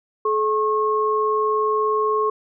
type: tone pair together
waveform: sine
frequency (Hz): 429.1 / 1086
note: A4 / C#6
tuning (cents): -43 / -36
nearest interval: octave + major third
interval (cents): 1607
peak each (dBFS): -20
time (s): 0.25-2.3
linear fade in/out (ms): 5
effects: none